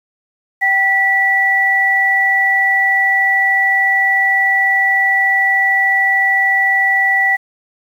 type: tone pair together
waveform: sine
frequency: 777 / 1956.6 Hz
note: G5 / B6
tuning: -16 / -17 cents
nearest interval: octave + major third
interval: 1599 cents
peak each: -18 / -11 dBFS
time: 0.61-7.37 s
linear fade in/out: 20 ms
effects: 7-bit